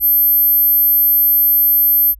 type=tone; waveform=sine; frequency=12900 Hz; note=G9; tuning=48 cents sharp; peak=-9 dBFS; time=0-2.15 s; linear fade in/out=50 ms; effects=added 50 Hz sine -37 dBFS peak until 2.19 s